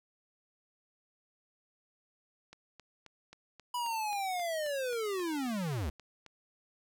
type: click train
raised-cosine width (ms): 0.2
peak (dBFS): -33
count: 15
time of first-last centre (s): 2.53-6.263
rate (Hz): 3.75
type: linear sweep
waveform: square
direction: down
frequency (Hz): 987.8 to 63.2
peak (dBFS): -33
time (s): 3.74-5.9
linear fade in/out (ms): 5
effects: none